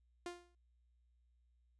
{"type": "tone with exponential decay", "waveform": "sawtooth", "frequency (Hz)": 350.8, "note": "F4", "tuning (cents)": 8, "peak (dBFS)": -37, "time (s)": [0.26, 0.55], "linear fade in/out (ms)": 2, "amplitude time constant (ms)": 62, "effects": ["added 60 Hz sine -70 dBFS peak until 1.79 s", "resampled to 22050 Hz"]}